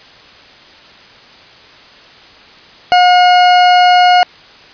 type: tone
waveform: 40% pulse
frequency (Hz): 720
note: F#5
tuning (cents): -47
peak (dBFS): -4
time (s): 2.92-4.23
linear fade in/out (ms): 0
effects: white hiss -39 dBFS RMS until 4.73 s + resampled to 11025 Hz